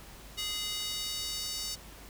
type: tone with high-pass filter sweep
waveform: square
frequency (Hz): 415.6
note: G#4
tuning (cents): +1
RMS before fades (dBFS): -36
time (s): 0.37-1.76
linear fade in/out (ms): 20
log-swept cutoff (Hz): 3200 to 4800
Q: 2.2
effects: added 50 Hz sine -51 dBFS peak until 2.09 s + pink hiss -51 dBFS RMS until 2.09 s